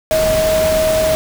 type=tone in noise; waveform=sine; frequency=632 Hz; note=D#5; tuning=27 cents sharp; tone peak=-12 dBFS; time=0.11-1.15 s; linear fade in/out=0 ms; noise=pink; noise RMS=-21 dBFS; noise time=0.11-1.15 s; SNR=+6 dB; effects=none